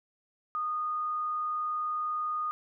sine tone, 1231 Hz, D#6, 19 cents flat, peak -29 dBFS, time 0.55-2.51 s, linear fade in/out 0 ms, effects none

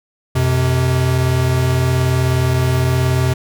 square tone pair together, 89.54 / 128.6 Hz, F2 / C3, +44 / -30 cents, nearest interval tritone, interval 626 cents, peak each -19 / -15 dBFS, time 0.35-3.34 s, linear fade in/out 10 ms, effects none

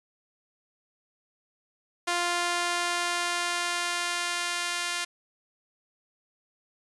sawtooth tone with high-pass filter sweep, 349.2 Hz, F4, in tune, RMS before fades -29 dBFS, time 2.07-5.05 s, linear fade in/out 10 ms, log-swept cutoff 790 to 1700 Hz, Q 0.72, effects resampled to 24000 Hz

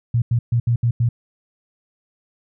sine tone bursts at uneven times, 118.4 Hz, A#2, 27 cents sharp, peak -14 dBFS, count 6, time 0.14-0.22 / 0.31-0.39 / 0.52-0.6 / 0.67-0.76 / 0.83-0.91 / 1-1.09 s, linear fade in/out 5 ms, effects none

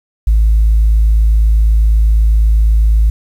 sine tone, 54 Hz, A1, 32 cents flat, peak -5 dBFS, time 0.27-3.1 s, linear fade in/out 5 ms, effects tanh soft clip ceiling -3 dBFS + 7-bit

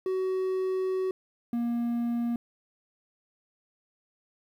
triangle tone pair in turn, 375.4 / 236.5 Hz, F#4 / A#3, +25 / +25 cents, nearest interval minor sixth, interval 800 cents, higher first, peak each -24 dBFS, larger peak neither, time 0.06-1.11 / 1.53-2.36 s, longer first, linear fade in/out 2 ms, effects 10-bit

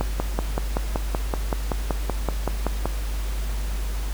click train, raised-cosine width 1 ms, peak -9 dBFS, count 16, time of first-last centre 0.01-2.856 s, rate 5.27 Hz, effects added 50 Hz sine -24 dBFS peak until 4.13 s + pink hiss -38 dBFS RMS until 4.13 s

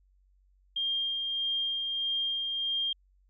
sine tone with tremolo, 3207 Hz, G7, 39 cents sharp, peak -27 dBFS, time 0.76-2.93 s, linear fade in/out 5 ms, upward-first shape sine, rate 1.6 Hz, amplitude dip 30%, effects added 47 Hz sine -62 dBFS peak until 3.29 s

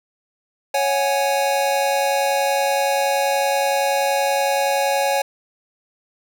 square chord, C# suspended fourth, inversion none, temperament equal, 554.4 / 740 / 830.6 Hz, C#5 / F#5 / G#5, 0 / 0 / 0 cents, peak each -21 / -25 / -22 dBFS, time 0.74-5.22 s, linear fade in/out 5 ms, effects none

